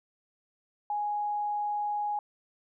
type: tone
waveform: sine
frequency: 830.6 Hz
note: G#5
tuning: in tune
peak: -28 dBFS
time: 0.9-2.19 s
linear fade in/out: 2 ms
effects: none